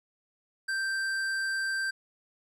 sine tone with hard clipping, 1568 Hz, G6, in tune, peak -30 dBFS, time 0.68-1.91 s, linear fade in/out 10 ms, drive 11 dB, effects none

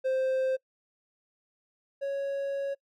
triangle tone pair in turn, 523.3 / 554.4 Hz, C5 / C#5, 0 / 0 cents, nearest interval minor second, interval 100 cents, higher second, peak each -23 / -27 dBFS, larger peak first, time 0.04-0.57 / 2.01-2.75 s, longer second, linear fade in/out 20 ms, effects noise-tail reverb RT60 0.1 s tail -25 dB re dry

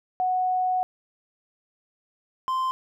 sine / triangle tone pair in turn, 738 / 1040.7 Hz, F#5 / C6, -5 / -10 cents, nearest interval tritone, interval 595 cents, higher second, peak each -21 dBFS, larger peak neither, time 0.2-0.83 / 2.48-2.71 s, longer first, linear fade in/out 0 ms, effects none

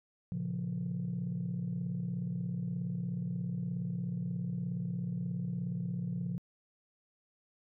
sine chord, Bb minor, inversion none, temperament equal with one note detuned, 116.54 / 138.59 / 175.42 Hz, Bb2 / Db3 / F3, 0 / 0 / +8 cents, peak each -39 / -38 / -34 dBFS, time 0.32-6.38 s, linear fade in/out 0 ms, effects tanh soft clip ceiling -28 dBFS

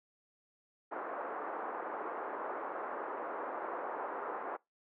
white band-pass noise, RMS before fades -40 dBFS, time 0.91-4.57 s, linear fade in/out 10 ms, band 340 to 1300 Hz, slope 24 dB/octave, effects noise-tail reverb RT60 0.2 s tail -24 dB re dry + low-pass 2000 Hz 12 dB/octave

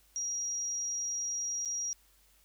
sine tone with dropouts, 5710 Hz, F8, 37 cents sharp, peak -32 dBFS, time 0.16-1.93 s, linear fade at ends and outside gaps 0 ms, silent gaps 1.65-1.657 s, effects added 50 Hz sine -67 dBFS peak until 2.44 s + white hiss -66 dBFS RMS until 2.44 s

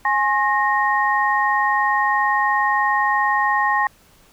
sine tone cluster, 831 / 1074 / 1860 Hz, G#5 / C6 / A#6, +1 / +45 / -4 cents, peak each -20 dBFS, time 0.05-3.87 s, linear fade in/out 2 ms, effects pink hiss -53 dBFS RMS until 4.32 s

